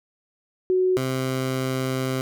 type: tone pair in turn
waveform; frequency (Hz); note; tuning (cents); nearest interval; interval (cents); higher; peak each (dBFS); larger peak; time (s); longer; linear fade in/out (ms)
sine / 15% pulse; 370 / 130.81; F#4 / C3; 0 / 0; octave + tritone; 1800; first; -17; neither; 0.7-0.97 / 0.97-2.21; second; 0
effects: none

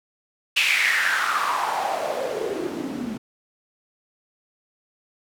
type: noise with band-pass filter sweep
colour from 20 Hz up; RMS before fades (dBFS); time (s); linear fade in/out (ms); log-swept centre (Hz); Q
white; -24; 0.56-3.18; 10; 2700 to 210; 5.2
effects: none

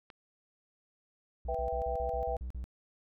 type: click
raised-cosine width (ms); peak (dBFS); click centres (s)
0.3; -33; 0.102
type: tone bursts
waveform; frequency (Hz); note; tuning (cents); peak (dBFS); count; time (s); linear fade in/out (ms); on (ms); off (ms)
triangle; 61.74; B1; 0; -34; 9; 1.45-2.641; 0; 95; 42
type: chord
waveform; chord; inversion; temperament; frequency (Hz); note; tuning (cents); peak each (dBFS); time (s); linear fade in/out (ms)
sine; E minor; second; equal; 493.9 / 659.3 / 784; B4 / E5 / G5; 0 / 0 / 0; -36; 1.48-2.37; 10
effects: none

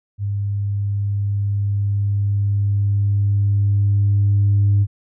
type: tone with level ramp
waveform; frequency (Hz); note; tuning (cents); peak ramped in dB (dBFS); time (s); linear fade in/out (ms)
sine; 101; G#2; -48; -19 to -10; 0.18-4.87; 50
effects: tanh soft clip ceiling -9 dBFS

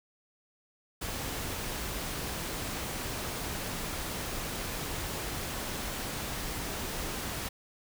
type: noise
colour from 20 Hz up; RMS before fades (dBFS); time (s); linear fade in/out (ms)
pink; -36; 1.01-7.49; 10
effects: none

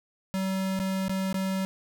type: tone with dropouts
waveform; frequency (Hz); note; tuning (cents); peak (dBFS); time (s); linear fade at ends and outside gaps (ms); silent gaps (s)
square; 190.7; G3; -47; -27; 0.34-1.65; 0; 0.791-0.799 / 1.082-1.095 / 1.328-1.343
effects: none

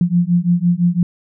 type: beating tone pair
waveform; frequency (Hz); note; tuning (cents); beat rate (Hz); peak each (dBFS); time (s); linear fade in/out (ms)
sine; 171.8 / 177.7; F3 / F3; -28 / +30; 5.9; -15; 0.01-1.03; 2
effects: none

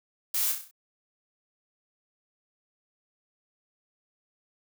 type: noise with echo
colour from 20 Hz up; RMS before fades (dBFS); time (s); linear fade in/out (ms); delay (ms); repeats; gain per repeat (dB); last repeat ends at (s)
blue; -28; 0.34-0.52; 5; 32; 6; -5; 0.712
effects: none

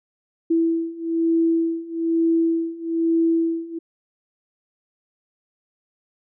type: beating tone pair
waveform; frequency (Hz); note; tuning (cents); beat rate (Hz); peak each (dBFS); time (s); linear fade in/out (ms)
sine; 329.6 / 330.7; E4 / E4; 0 / +6; 1.1; -22 / -20; 0.5-3.79; 10
effects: none

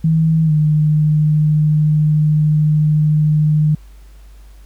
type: tone with pitch glide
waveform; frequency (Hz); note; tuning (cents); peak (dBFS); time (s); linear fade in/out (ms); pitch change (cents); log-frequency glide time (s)
sine; 160.3 to 152.27; E3 to D#3; -48 to -37; -10; 0.04-3.75; 5; -89; 0.45-0.52
effects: added 50 Hz sine -37 dBFS peak until 4.65 s + pink hiss -53 dBFS RMS until 4.65 s

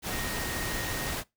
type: tone in noise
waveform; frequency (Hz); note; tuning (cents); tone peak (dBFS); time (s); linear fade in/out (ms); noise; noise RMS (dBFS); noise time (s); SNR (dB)
sine; 1864.7; A#6; 0; -39; 0.08-1.16; 50; pink; -33; 0.02-1.24; -9
effects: noise-tail reverb RT60 0.2 s tail -22 dB re dry

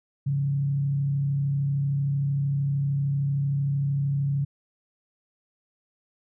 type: tone with frequency modulation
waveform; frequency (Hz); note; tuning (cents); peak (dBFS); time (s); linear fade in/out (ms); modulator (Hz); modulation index
sine; 140; C#3; +18; -22; 0.26-4.45; 10; 33.1; 0.32
effects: none

